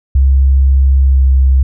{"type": "tone with pitch glide", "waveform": "sine", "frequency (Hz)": [67.2, 66.16], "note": ["C2", "C2"], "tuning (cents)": [47, 20], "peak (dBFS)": -5, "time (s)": [0.15, 1.63], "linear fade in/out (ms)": 5, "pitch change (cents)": -27, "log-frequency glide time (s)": [1.03, 1.25], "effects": []}